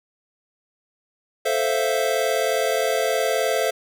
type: chord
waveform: square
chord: F major seventh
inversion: first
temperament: equal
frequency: 440 / 523.3 / 659.3 / 698.5 Hz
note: A4 / C5 / E5 / F5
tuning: 0 / 0 / 0 / 0 cents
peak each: -26 / -25 / -25 / -29 dBFS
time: 1.45-3.71 s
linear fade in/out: 10 ms
effects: none